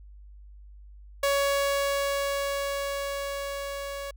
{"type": "tone with level ramp", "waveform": "sawtooth", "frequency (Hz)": 560, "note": "C#5", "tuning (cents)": 18, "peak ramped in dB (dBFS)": [-18, -30], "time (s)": [1.23, 4.11], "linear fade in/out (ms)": 5, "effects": ["added 50 Hz sine -45 dBFS peak until 4.16 s"]}